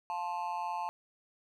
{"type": "tone with amplitude modulation", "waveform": "triangle", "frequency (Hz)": 878, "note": "A5", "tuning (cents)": -4, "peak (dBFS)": -27, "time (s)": [0.1, 0.89], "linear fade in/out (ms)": 0, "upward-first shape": "sine", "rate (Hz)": 175, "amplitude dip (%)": 100, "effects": []}